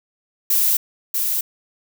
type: noise with echo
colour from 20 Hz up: violet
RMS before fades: -17 dBFS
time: 0.5-0.77 s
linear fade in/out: 5 ms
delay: 640 ms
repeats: 1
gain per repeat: -4 dB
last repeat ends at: 1.41 s
effects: none